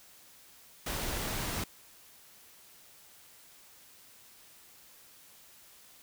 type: noise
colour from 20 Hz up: pink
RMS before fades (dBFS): -35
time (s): 0.86-1.64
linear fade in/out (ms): 5
effects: white hiss -57 dBFS RMS until 6.02 s